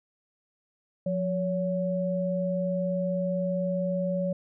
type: tone pair together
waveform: sine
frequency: 178.31 / 563 Hz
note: F3 / C#5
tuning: +36 / +27 cents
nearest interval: octave + minor sixth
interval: 1991 cents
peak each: -28 dBFS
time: 1.06-4.33 s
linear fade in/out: 5 ms
effects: none